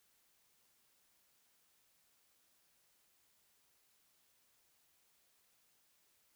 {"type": "silence", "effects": ["white hiss -74 dBFS RMS until 6.35 s"]}